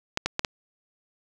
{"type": "clicks", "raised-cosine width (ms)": 0.2, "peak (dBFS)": -7, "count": 4, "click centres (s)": [0.174, 0.26, 0.394, 0.448], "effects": []}